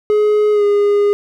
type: tone with pitch glide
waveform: triangle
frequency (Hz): 421.3 to 409.3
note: G#4 to G#4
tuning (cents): +25 to -25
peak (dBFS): -8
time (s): 0.1-1.13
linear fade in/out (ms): 0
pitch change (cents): -50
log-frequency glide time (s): 0.52-0.64
effects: none